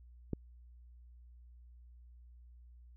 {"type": "click", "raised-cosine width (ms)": 3, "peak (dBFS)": -22, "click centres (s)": 0.333, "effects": ["added 60 Hz sine -54 dBFS peak until 2.96 s"]}